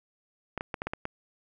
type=clicks; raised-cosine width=0.5 ms; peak=-17 dBFS; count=7; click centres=0.577 / 0.609 / 0.742 / 0.819 / 0.87 / 0.935 / 1.054 s; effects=none